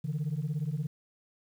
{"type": "beating tone pair", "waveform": "sine", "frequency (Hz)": [142.4, 159.4], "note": ["C#3", "D#3"], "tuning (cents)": [47, 42], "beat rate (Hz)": 17, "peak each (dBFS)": -31, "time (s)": [0.04, 0.87], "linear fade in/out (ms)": 10, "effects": ["tanh soft clip ceiling -26 dBFS", "10-bit"]}